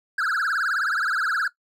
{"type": "tone with vibrato", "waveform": "triangle", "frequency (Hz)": 1480, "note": "F#6", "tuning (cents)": 0, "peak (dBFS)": -19, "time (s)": [0.18, 1.48], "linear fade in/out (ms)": 5, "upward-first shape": "triangle", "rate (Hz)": 19, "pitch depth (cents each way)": 260, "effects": ["noise-tail reverb RT60 0.1 s tail -17 dB re dry"]}